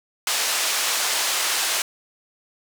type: band-pass noise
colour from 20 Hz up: white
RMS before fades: -23 dBFS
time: 0.27-1.82 s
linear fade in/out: 2 ms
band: 610 to 7900 Hz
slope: 12 dB/octave
effects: none